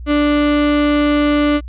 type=tone; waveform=35% pulse; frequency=293.7 Hz; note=D4; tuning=in tune; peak=-10 dBFS; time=0.06-1.61 s; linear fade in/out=50 ms; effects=added 60 Hz sine -27 dBFS peak until 1.68 s + resampled to 8000 Hz